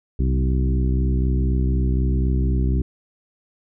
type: harmonic tone with a mistuned harmonic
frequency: 64 Hz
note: C2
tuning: 38 cents flat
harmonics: 1 / 2 / 3 / 4 / 5 / 6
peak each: -18 / -24 / -28 / -30 / -32 / -34 dBFS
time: 0.19-2.82 s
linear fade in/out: 5 ms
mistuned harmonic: 2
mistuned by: +38 cents
effects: none